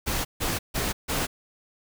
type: noise bursts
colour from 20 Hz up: pink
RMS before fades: -27 dBFS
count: 4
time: 0.06-1.27 s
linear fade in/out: 20 ms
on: 190 ms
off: 150 ms
effects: none